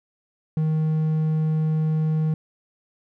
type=tone; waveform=triangle; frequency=156.7 Hz; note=D#3; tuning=13 cents sharp; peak=-17 dBFS; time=0.57-2.34 s; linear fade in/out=2 ms; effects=none